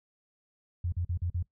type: tone bursts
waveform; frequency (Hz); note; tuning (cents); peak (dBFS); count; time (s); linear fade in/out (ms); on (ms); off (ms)
sine; 87.31; F2; 0; -28; 5; 0.84-1.427; 5; 83; 43
effects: noise-tail reverb RT60 0.1 s tail -19 dB re dry